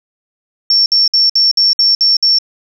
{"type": "tone bursts", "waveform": "sine", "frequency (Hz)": 5450, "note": "F8", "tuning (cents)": -43, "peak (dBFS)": -7, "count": 8, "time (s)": [0.7, 2.386], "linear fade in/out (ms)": 2, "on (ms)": 160, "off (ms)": 58, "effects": ["7-bit"]}